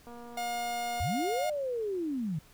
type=click train; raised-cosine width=1 ms; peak=-35 dBFS; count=222; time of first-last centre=0.07-0.999 s; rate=238 Hz
type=tone; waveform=45% pulse; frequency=714 Hz; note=F5; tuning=38 cents sharp; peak=-31 dBFS; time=0.37-1.5 s; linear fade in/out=5 ms
type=linear two-way sweep; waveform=sine; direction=up then down; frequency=58.27 to 622.3 to 143.6 Hz; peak=-30 dBFS; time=1-2.39 s; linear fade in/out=5 ms; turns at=1.47 s
effects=pink hiss -59 dBFS RMS until 2.53 s